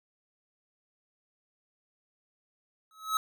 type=tone with exponential growth; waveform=square; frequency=1286 Hz; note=E6; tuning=43 cents flat; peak=-23 dBFS; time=2.91-3.17 s; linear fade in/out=1 ms; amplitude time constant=56 ms; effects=none